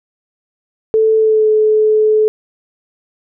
sine tone with pitch glide, 440 to 430.7 Hz, A4 to A4, 0 to -37 cents, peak -8 dBFS, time 0.94-2.28 s, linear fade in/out 0 ms, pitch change -37 cents, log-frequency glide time 1.17-1.49 s, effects none

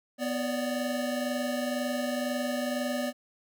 square tone cluster, 247.9 / 572 / 594 Hz, B3 / D5 / D5, +7 / -46 / +20 cents, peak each -32 / -36 / -35 dBFS, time 0.18-3.13 s, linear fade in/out 50 ms, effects none

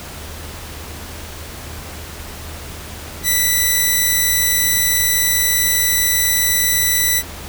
5% pulse tone, 1975.5 Hz, B6, in tune, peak -3 dBFS, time 3.23-7.23 s, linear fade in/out 50 ms, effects added 78 Hz sine -34 dBFS peak until 7.48 s + pink hiss -33 dBFS RMS until 7.48 s

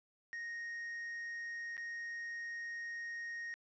triangle tone with dropouts, 1864.7 Hz, A#6, in tune, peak -39 dBFS, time 0.33-3.54 s, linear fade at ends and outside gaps 0 ms, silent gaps 1.768-1.778 s, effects resampled to 16000 Hz + 12-bit

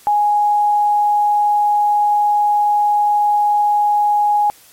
sine tone, 830.6 Hz, G#5, in tune, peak -11 dBFS, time 0.07-4.5 s, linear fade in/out 0 ms, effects white hiss -46 dBFS RMS until 4.72 s + MP3 64 kbps

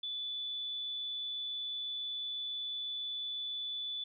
sine tone, 3474 Hz, A7, 23 cents flat, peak -36 dBFS, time 0.03-4.04 s, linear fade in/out 5 ms, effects none

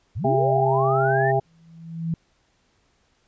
sine linear sweep, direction up, 68.6 to 1846 Hz, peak -25 dBFS, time 0.15-1.32 s, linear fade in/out 20 ms
harmonic tone, 133.7 Hz, C3, 38 cents sharp, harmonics 1 / 3 / 5 / 6, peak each -23 / -23 / -23 / -23 dBFS, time 0.24-1.4 s, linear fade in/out 10 ms
sine tone with exponential growth, 164.81 Hz, E3, in tune, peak -20 dBFS, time 1.45-2.14 s, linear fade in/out 2 ms, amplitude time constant 150 ms
effects pink hiss -65 dBFS RMS until 3.27 s + resampled to 16000 Hz

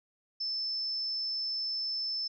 sine tone, 5274 Hz, E8, in tune, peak -31 dBFS, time 0.4-2.28 s, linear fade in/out 10 ms, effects none

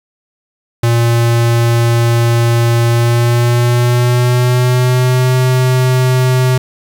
square tone with pitch glide, 117.4 to 128.03 Hz, A#2 to C3, +13 to -37 cents, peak -9 dBFS, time 0.83-6.58 s, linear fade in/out 5 ms, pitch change +150 cents, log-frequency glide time 2.89-5.35 s, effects 7-bit

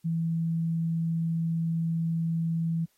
sine tone, 164.81 Hz, E3, in tune, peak -25 dBFS, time 0.04-2.86 s, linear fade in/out 20 ms, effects white hiss -70 dBFS RMS until 2.97 s + AAC 48 kbps

